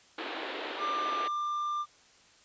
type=band-pass noise; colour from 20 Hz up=pink; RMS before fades=-38 dBFS; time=0.18-1.28 s; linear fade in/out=5 ms; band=290 to 4000 Hz; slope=48 dB/octave
type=tone; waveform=triangle; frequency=1191 Hz; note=D6; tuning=24 cents sharp; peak=-28 dBFS; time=0.78-1.86 s; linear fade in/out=50 ms
effects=white hiss -60 dBFS RMS until 2.44 s + resampled to 16000 Hz